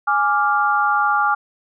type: chord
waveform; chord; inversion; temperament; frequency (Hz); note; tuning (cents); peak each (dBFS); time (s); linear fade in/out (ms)
sine; D diminished; second; equal; 830.6 / 1174.7 / 1396.9; Ab5 / D6 / F6; 0 / 0 / 0; -19; 0.07-1.35; 10
effects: none